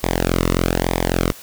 sawtooth tone with flanger, 43.65 Hz, F1, in tune, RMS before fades -19 dBFS, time 0.03-1.32 s, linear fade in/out 0 ms, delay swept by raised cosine 0.7 to 1.26 ms, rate 1.1 Hz, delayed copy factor -0.8, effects white hiss -40 dBFS RMS until 1.42 s

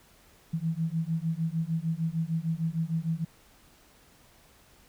sine beating tone pair, 159.9 / 166.5 Hz, D#3 / E3, +48 / +18 cents, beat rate 6.6 Hz, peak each -30 dBFS, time 0.53-3.25 s, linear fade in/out 10 ms, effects pink hiss -59 dBFS RMS until 4.88 s

